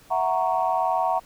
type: chord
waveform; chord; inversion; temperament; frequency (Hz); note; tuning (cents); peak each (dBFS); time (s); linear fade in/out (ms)
sine; F# dominant seventh; third; equal; 659.3 / 740 / 932.3 / 1108.7; E5 / F#5 / A#5 / C#6; 0 / 0 / 0 / 0; -27 / -23 / -25 / -29; 0.1-1.2; 20
effects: tanh soft clip ceiling -10 dBFS + pink hiss -53 dBFS RMS until 1.25 s